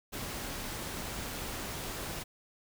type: noise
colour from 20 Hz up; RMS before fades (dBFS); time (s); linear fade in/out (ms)
pink; -39; 0.12-2.24; 20
effects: none